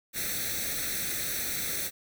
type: noise with comb filter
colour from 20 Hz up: white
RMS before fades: -32 dBFS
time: 0.13-1.91 s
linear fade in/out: 50 ms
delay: 0.5 ms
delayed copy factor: +0.8
effects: none